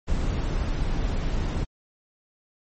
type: noise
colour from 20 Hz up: brown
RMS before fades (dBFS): -25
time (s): 0.07-1.65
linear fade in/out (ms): 20
effects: MP3 32 kbps